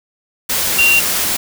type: tone in noise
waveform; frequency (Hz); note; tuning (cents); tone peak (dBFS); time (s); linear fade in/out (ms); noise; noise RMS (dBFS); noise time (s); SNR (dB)
sine; 2762; F7; -20; -9; 0.78-1; 10; white; -17; 0.49-1.37; +5
effects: none